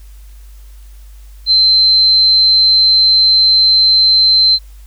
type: tone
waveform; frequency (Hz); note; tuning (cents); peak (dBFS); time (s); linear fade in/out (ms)
sine; 4100; C8; -36; -6; 1.46-4.59; 50
effects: added 50 Hz sine -33 dBFS peak until 4.86 s + white hiss -50 dBFS RMS until 4.86 s